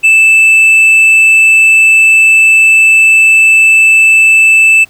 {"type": "tone with tanh clipping", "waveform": "sine", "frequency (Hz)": 2637, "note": "E7", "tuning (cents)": 0, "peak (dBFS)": -3, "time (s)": [0.03, 4.85], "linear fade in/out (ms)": 20, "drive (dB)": 4, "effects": ["pink hiss -44 dBFS RMS until 4.89 s"]}